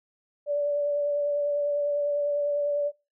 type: tone with vibrato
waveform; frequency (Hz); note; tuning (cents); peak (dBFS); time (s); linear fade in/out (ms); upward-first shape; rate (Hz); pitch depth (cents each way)
sine; 580; D5; -22; -23; 0.46-2.92; 50; sine; 10; 15
effects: noise-tail reverb RT60 0.3 s tail -22 dB re dry